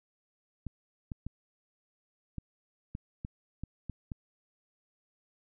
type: clicks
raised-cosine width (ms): 5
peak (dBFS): -25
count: 9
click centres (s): 0.667 / 1.118 / 1.266 / 2.383 / 2.951 / 3.249 / 3.636 / 3.897 / 4.118
effects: none